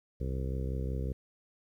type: harmonic tone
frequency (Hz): 65.41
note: C2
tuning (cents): 0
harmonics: 1 / 2 / 3 / 4 / 5 / 6 / 7 / 8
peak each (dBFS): -33 / -37 / -43 / -46 / -48 / -46 / -45 / -49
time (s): 0.2-1.13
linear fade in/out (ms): 10
effects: 11-bit